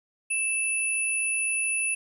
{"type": "tone pair together", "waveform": "sine", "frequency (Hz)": [2637, 9956], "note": ["E7", "D#9"], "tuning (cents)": [0, 0], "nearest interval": "octave + major seventh", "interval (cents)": 2300, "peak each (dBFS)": [-26, -28], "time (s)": [0.3, 1.95], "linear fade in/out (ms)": 10, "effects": ["10-bit"]}